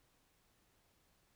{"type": "silence", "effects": ["pink hiss -74 dBFS RMS until 1.35 s"]}